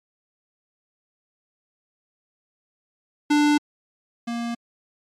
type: tone pair in turn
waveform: square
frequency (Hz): 295.4 / 234.9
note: D4 / A#3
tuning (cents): +10 / +13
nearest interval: major third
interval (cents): 397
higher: first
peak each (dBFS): -16 / -26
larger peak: first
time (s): 3.3-3.58 / 4.27-4.55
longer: neither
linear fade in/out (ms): 10
effects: low-pass 7000 Hz 12 dB/octave + MP3 96 kbps